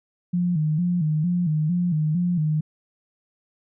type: tone with vibrato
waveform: sine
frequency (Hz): 164.81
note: E3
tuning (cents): 0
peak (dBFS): -19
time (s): 0.33-2.61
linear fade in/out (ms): 10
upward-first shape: square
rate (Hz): 2.2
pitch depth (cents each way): 120
effects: none